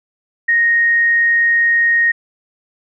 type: tone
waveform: sine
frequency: 1864.7 Hz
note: A#6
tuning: in tune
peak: -10 dBFS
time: 0.48-2.12 s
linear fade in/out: 10 ms
effects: none